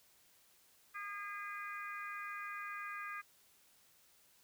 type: harmonic tone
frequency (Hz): 407.3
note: G#4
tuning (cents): -34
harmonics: 3 / 4 / 5 / 6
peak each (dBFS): -45 / -47 / -49 / -51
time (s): 0.94-3.22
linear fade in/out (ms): 20
effects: white hiss -68 dBFS RMS until 4.43 s